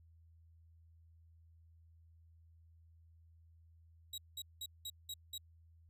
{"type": "tone bursts", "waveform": "sawtooth", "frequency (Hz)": 3837, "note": "A#7", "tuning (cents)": 49, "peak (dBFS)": -39, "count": 6, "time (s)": [4.13, 5.38], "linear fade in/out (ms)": 5, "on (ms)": 50, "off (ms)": 190, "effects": ["added 82 Hz sine -61 dBFS peak until 5.89 s"]}